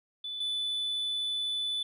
sine tone pair in turn, 3488 / 3488 Hz, A7 / A7, -16 / -16 cents, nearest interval unison, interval 0 cents, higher neither, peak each -34 / -27 dBFS, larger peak second, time 0.24-0.4 / 0.4-1.83 s, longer second, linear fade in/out 5 ms, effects tanh soft clip ceiling -28 dBFS

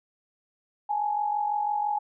sine tone pair together, 830.6 / 876.6 Hz, G#5 / A5, 0 / -7 cents, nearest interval minor second, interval 93 cents, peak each -25 / -32 dBFS, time 0.89-1.99 s, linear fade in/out 10 ms, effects none

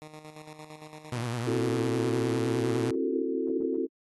10% pulse tone with tremolo, 153.8 Hz, D#3, 20 cents flat, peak -34 dBFS, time 0.02-1.26 s, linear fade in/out 0 ms, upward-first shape square, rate 8.8 Hz, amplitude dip 55%
sawtooth tone with vibrato, 119.4 Hz, A#2, 42 cents sharp, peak -26 dBFS, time 1.12-2.91 s, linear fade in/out 5 ms, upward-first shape triangle, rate 9.8 Hz, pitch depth 100 cents each way
sine chord, F# half-diminished seventh, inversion second, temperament just, 266.4 / 333 / 370 / 444 Hz, C4 / E4 / F#4 / A4, +31 / +18 / 0 / +16 cents, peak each -32 dBFS, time 1.46-3.87 s, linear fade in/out 20 ms
effects AAC 32 kbps

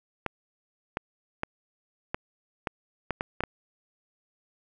clicks, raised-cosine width 0.5 ms, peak -13 dBFS, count 9, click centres 0.263 / 0.971 / 1.434 / 2.145 / 2.672 / 3.107 / 3.209 / 3.406 / 3.437 s, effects none

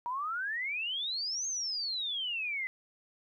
sine exponential two-way sweep, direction up then down, 940 to 6490 to 2005 Hz, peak -32 dBFS, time 0.06-2.67 s, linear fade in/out 0 ms, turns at 1.47 s, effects 12-bit

